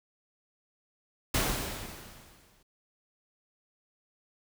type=noise with exponential decay; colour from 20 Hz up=pink; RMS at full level=-26 dBFS; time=1.34-2.63 s; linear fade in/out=5 ms; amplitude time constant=280 ms; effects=none